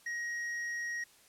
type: tone with hard clipping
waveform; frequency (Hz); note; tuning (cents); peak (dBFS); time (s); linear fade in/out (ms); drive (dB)
sine; 1888; A#6; +22; -36; 0.06-1.04; 5; 5
effects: white hiss -62 dBFS RMS until 1.28 s + low-pass 12000 Hz 12 dB/octave